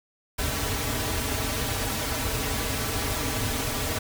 pink noise with comb filter, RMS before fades -28 dBFS, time 0.38-3.99 s, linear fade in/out 10 ms, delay 5.6 ms, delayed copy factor -0.95, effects none

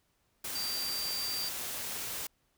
sine tone in noise, 4699 Hz, D8, in tune, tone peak -34 dBFS, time 0.55-1.49 s, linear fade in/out 5 ms, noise white, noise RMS -38 dBFS, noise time 0.44-2.27 s, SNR +1 dB, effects pink hiss -74 dBFS RMS until 2.57 s

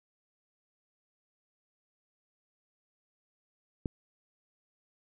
click, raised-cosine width 3 ms, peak -19 dBFS, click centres 3.858 s, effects none

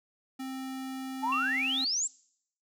square tone, 263.4 Hz, C4, 12 cents sharp, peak -36 dBFS, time 0.39-1.85 s, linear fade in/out 10 ms
sine exponential sweep, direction up, 830.6 to 7902 Hz, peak -27 dBFS, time 1.22-2.08 s, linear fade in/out 20 ms
sine tone with exponential decay, 2737 Hz, F7, 36 cents flat, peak -29 dBFS, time 1.32-2.01 s, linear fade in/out 5 ms, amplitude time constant 150 ms
effects noise-tail reverb RT60 0.7 s tail -24 dB re dry

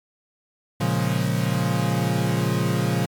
40% pulse chord, Bb minor seventh, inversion none, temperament equal, 116.54 / 138.59 / 174.61 / 207.7 Hz, Bb2 / Db3 / F3 / Ab3, 0 / 0 / 0 / 0 cents, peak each -24 / -24 / -24 / -29 dBFS, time 0.8-3.06 s, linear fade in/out 10 ms, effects MP3 96 kbps

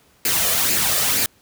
white noise with flanger, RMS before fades -19 dBFS, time 0.25-1.26 s, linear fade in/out 2 ms, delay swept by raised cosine 0.42 to 1.72 ms, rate 2.1 Hz, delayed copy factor +0.5, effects pink hiss -56 dBFS RMS until 1.41 s + high-pass 60 Hz 12 dB/octave

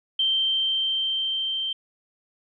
sine tone with level ramp, 3133 Hz, G7, 2 cents flat, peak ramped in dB -19 to -25 dBFS, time 0.19-1.73 s, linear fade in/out 5 ms, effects none

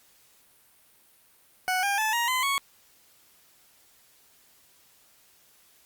20% pulse tone with pitch steps, 740 / 802.3 / 869.9 / 943.2 / 1022.6 / 1108.7 Hz, F#5 / G5 / A5 / A#5 / C6 / C#6, 0 / +40 / -20 / +20 / -40 / 0 cents, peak -19 dBFS, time 1.68-2.58 s, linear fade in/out 0 ms, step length 150 ms, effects white hiss -60 dBFS RMS until 5.85 s + Opus 48 kbps

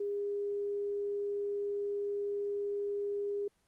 sine tone, 406.3 Hz, G#4, 38 cents flat, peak -32 dBFS, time 0-3.48 s, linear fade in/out 5 ms, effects pink hiss -73 dBFS RMS until 3.67 s + Opus 24 kbps

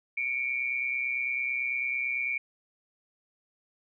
sine tone pair together, 2241 / 2370 Hz, C#7 / D7, +18 / +15 cents, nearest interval minor second, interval 97 cents, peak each -31 / -30 dBFS, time 0.17-2.38 s, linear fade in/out 5 ms, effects none

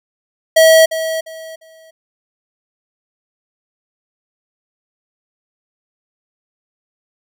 square tone with echo, 644 Hz, E5, 41 cents flat, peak -6 dBFS, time 0.56-0.86 s, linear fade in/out 10 ms, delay 350 ms, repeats 3, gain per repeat -12 dB, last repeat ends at 1.91 s, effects none

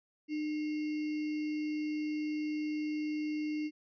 sine tone with sample-and-hold, 303.1 Hz, D#4, 45 cents flat, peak -32 dBFS, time 0.28-3.71 s, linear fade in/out 50 ms, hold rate 2450 Hz, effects resampled to 11025 Hz

